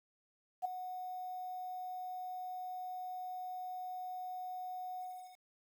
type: tone with ADSR envelope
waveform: sine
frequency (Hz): 735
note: F#5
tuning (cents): -12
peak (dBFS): -29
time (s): 0.62-5.39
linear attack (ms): 31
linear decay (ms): 6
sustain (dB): -11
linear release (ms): 390
effects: 10-bit